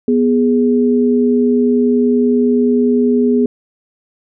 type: tone pair together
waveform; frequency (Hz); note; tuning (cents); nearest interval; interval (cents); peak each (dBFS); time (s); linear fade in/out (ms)
sine; 245.1 / 415.2; B3 / G#4; -13 / 0; major sixth; 913; -11 / -14; 0.08-3.46; 2
effects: none